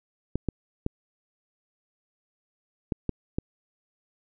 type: clicks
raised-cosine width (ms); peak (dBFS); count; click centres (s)
3; -13; 6; 0.356 / 0.487 / 0.864 / 2.922 / 3.093 / 3.385
effects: none